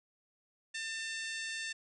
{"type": "harmonic tone with a mistuned harmonic", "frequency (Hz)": 896, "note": "A5", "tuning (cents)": 31, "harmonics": [2, 3, 4, 5, 6, 7, 8, 9, 10], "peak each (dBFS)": [-40, -44, -46, -48, -50, -51, -52, -53, -54], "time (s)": [0.74, 1.73], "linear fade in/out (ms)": 10, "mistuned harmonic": 8, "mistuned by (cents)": 27, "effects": []}